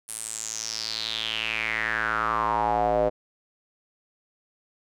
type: tone with band-pass filter sweep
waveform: square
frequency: 55.6 Hz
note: A1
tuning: 19 cents sharp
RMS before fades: -27 dBFS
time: 0.08-3.1 s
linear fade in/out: 20 ms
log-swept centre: 10000 to 560 Hz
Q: 5.9
effects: none